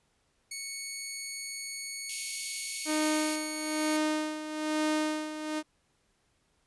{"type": "tone", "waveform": "10% pulse", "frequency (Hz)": 2217, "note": "C#7", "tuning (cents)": 0, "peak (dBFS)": -27, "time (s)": [0.51, 3.97], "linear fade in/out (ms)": 5}
{"type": "high-pass noise", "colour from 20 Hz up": "white", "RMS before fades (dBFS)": -38, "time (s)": [2.09, 3.36], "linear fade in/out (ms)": 5, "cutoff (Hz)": 2300, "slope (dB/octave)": 96}
{"type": "tone with tremolo", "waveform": "sawtooth", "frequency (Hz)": 307.7, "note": "D#4", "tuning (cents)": -19, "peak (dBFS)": -22, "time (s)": [2.85, 5.63], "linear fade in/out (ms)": 50, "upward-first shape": "sine", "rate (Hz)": 1.1, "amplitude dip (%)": 70}
{"effects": ["pink hiss -72 dBFS RMS until 6.66 s", "resampled to 24000 Hz"]}